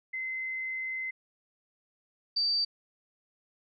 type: tone pair in turn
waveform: sine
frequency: 2058 / 4639 Hz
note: C7 / D8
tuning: -29 / -22 cents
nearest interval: octave + major second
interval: 1407 cents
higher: second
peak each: -32 / -25 dBFS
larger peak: second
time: 0.13-1.11 / 2.36-2.65 s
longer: first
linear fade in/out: 10 ms
effects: none